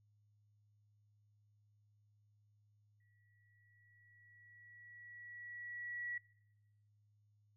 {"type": "tone with exponential growth", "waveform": "sine", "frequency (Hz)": 1933, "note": "B6", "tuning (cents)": -38, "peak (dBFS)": -39, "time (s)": [3, 6.18], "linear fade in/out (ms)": 5, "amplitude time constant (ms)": 690, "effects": ["noise-tail reverb RT60 1.0 s tail -21 dB re dry", "added 104 Hz sine -70 dBFS peak until 7.56 s"]}